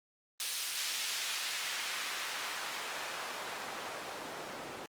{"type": "noise with band-pass filter sweep", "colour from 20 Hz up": "white", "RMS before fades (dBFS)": -39, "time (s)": [0.4, 4.86], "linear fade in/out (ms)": 0, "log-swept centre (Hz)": [4400, 410], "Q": 0.75, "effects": ["Opus 32 kbps"]}